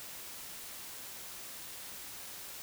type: silence
effects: white hiss -46 dBFS RMS until 2.62 s